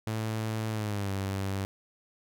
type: tone with pitch glide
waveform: sawtooth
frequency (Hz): 110 to 97.43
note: A2 to G2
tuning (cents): 0 to -10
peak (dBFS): -26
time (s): 0.07-1.65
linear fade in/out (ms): 0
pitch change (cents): -210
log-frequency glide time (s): 0.72-1.12
effects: none